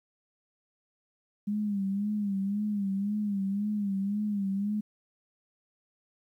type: tone with vibrato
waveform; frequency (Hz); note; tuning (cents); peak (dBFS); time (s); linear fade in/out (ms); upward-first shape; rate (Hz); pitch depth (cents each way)
sine; 202.3; G#3; -45; -27; 1.47-4.81; 10; sine; 1.9; 76
effects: 11-bit